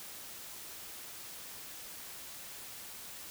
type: silence
effects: white hiss -47 dBFS RMS until 3.3 s